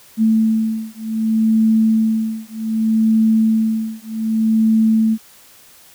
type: beating tone pair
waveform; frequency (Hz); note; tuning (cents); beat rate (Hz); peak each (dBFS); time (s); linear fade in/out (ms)
sine; 220.9 / 221.55; A3 / A3; +7 / +12; 0.65; -16; 0.17-5.18; 50
effects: white hiss -46 dBFS RMS until 5.94 s

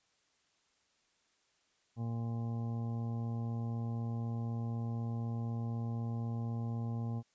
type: harmonic tone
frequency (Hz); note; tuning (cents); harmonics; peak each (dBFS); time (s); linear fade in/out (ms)
116; A#2; -8; 1 / 2 / 3 / 4 / 5 / 6 / 7 / 9; -35 / -41 / -55 / -53 / -58 / -57 / -53 / -59; 1.96-7.23; 50
effects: white hiss -74 dBFS RMS until 7.34 s + resampled to 16000 Hz

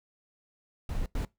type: noise bursts at uneven times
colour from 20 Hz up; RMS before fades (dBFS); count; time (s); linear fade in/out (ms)
brown; -31; 2; 0.89-1.06 / 1.15-1.25; 2
effects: noise-tail reverb RT60 0.2 s tail -22 dB re dry

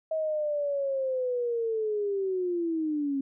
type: linear sweep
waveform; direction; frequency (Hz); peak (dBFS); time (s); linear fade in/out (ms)
sine; down; 640 to 269.4; -26; 0.11-3.21; 5
effects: none

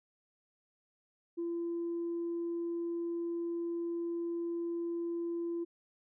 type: tone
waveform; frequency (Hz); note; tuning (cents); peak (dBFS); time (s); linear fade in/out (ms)
sine; 340; F4; -46; -32; 1.37-5.65; 20
effects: tanh soft clip ceiling -30 dBFS

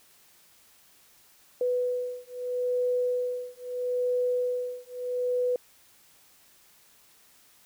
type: beating tone pair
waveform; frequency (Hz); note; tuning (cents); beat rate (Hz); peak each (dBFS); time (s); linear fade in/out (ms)
sine; 495.4 / 496.17; B4 / B4; +5 / +8; 0.77; -29; 1.61-5.56; 2
effects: white hiss -59 dBFS RMS until 7.65 s

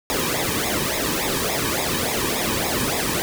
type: noise with flanger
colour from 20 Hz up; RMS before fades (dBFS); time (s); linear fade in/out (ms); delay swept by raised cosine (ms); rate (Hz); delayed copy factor
pink; -23; 0.1-3.22; 0; 0.66 to 1.48; 3.5; -0.8
effects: none

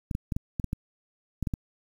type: clicks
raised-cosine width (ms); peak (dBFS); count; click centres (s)
5; -16; 10; 0.112 / 0.151 / 0.322 / 0.365 / 0.598 / 0.643 / 0.731 / 1.427 / 1.472 / 1.538
effects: 8-bit

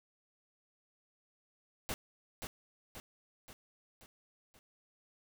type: noise with echo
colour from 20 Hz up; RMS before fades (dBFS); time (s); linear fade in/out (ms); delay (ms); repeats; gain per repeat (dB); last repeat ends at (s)
pink; -38; 1.89-1.94; 0; 530; 5; -5; 4.59
effects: none

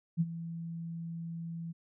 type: tone with ADSR envelope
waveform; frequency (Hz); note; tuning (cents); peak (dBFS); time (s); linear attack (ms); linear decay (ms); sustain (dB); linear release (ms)
sine; 166.7; E3; +20; -23; 0.17-1.73; 36; 40; -14; 22
effects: none

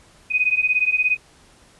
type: beating tone pair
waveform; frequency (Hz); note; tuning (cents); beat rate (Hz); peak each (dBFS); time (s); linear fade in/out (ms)
sine; 2489 / 2506; D#7 / D#7; 0 / +12; 17; -20 / -19; 0.3-1.17; 20
effects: pink hiss -52 dBFS RMS until 1.79 s + resampled to 24000 Hz

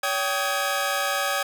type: tone cluster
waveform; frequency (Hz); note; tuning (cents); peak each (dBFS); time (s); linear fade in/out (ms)
sawtooth; 566 / 777 / 1259 / 1658; C#5 / G5 / D#6 / G#6; +36 / -16 / +20 / -3; -25; 0.03-1.43; 5
effects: none

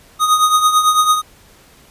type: tone with tremolo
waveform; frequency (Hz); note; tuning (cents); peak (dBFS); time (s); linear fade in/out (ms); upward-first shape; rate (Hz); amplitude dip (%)
square; 1244.5; D#6; 0; -8; 0.19-1.22; 50; triangle; 9; 70
effects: pink hiss -47 dBFS RMS until 1.9 s + resampled to 32000 Hz

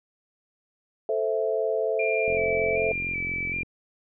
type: chord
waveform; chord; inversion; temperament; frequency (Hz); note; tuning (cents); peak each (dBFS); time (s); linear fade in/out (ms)
sine; A minor; none; equal; 440 / 523.3 / 659.3; A4 / C5 / E5; 0 / 0 / 0; -26 / -29 / -27; 1.09-2.92; 2
type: tone with vibrato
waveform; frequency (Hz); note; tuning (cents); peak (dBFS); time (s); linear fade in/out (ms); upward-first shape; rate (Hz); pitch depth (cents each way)
sine; 2349; D7; 0; -27; 1.99-3.63; 5; square; 1.3; 30
type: click train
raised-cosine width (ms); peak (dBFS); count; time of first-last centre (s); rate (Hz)
3; -25; 61; 2.28-3.631; 44.4
effects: none

